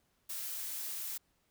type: noise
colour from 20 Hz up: blue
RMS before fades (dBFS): -40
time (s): 0.29-1.18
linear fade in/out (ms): 10
effects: pink hiss -75 dBFS RMS until 1.5 s